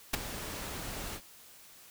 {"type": "noise with ADSR envelope", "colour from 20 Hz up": "pink", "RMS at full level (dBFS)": -25, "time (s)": [0.13, 1.21], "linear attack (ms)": 11, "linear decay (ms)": 12, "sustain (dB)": -15, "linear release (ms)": 64, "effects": ["white hiss -55 dBFS RMS until 1.9 s"]}